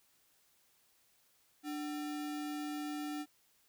sine tone with sample-and-hold, 296.2 Hz, D4, 15 cents sharp, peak -37 dBFS, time 1.63-3.26 s, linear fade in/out 50 ms, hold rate 1050 Hz, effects white hiss -71 dBFS RMS until 3.68 s

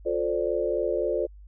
sine chord, D minor seventh, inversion first, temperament equal with one note detuned, 354.3 / 440 / 523.3 / 587.3 Hz, F4 / A4 / C5 / D5, +25 / 0 / 0 / 0 cents, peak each -29 dBFS, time 0.05-1.27 s, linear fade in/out 20 ms, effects added 50 Hz sine -44 dBFS peak until 1.47 s

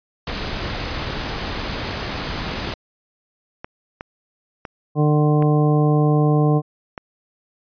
pink noise, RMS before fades -26 dBFS, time 0.27-2.74 s, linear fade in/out 2 ms
clicks, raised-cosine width 0.5 ms, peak -16 dBFS, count 5, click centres 3.645 / 4.009 / 4.652 / 5.424 / 6.978 s
harmonic tone, 150 Hz, D3, 37 cents sharp, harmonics 1 / 2 / 3 / 4 / 5 / 7, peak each -15 / -21 / -22 / -28 / -26 / -30 dBFS, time 4.95-6.62 s, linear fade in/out 50 ms
effects resampled to 11025 Hz

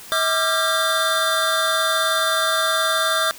square tone cluster, 643 / 1184 / 1369 / 1601 / 3571 Hz, E5 / D6 / F6 / G6 / A7, -43 / +14 / -35 / +36 / +25 cents, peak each -25 dBFS, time 0.12-3.31 s, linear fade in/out 0 ms, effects white hiss -40 dBFS RMS until 3.38 s

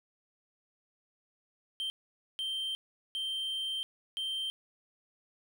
triangle tone bursts at uneven times, 3136 Hz, G7, in tune, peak -31 dBFS, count 4, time 1.8-1.9 / 2.39-2.75 / 3.15-3.83 / 4.17-4.5 s, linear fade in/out 0 ms, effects none

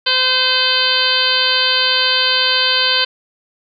harmonic tone, 514 Hz, C5, 31 cents flat, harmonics 1 / 2 / 3 / 4 / 5 / 6 / 7 / 8 / 9, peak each -26 / -24 / -20 / -28 / -22 / -17 / -22 / -20 / -20 dBFS, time 0.06-3.05 s, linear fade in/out 10 ms, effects none

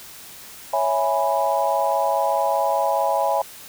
sine chord, C# minor seventh, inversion none, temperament equal, 554.4 / 659.3 / 830.6 / 987.8 Hz, C#5 / E5 / G#5 / B5, 0 / 0 / 0 / 0 cents, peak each -24 / -23 / -22 / -25 dBFS, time 0.73-3.42 s, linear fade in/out 5 ms, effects white hiss -41 dBFS RMS until 3.68 s

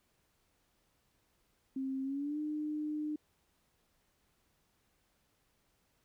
sine tone with pitch glide, 266.4 to 302.5 Hz, C4 to D#4, +31 to -49 cents, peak -34 dBFS, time 1.76-3.16 s, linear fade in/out 5 ms, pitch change +220 cents, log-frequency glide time 2.03-2.39 s, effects pink hiss -75 dBFS RMS until 6.04 s

